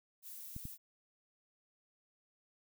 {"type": "noise", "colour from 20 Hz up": "violet", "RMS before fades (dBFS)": -49, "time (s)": [0.22, 0.78], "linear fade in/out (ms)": 50}
{"type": "clicks", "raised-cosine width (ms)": 5, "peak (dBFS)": -32, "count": 2, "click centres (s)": [0.564, 0.654]}
{"effects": []}